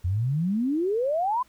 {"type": "exponential sweep", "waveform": "sine", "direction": "up", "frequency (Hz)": [84.2, 1046.5], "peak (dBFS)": -22, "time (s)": [0.04, 1.43], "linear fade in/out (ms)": 10, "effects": ["pink hiss -60 dBFS RMS until 1.48 s"]}